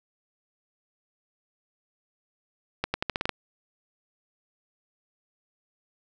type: accelerating click train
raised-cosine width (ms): 0.3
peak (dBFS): -10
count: 8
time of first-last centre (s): 2.84-3.293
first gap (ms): 100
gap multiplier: 0.85
effects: none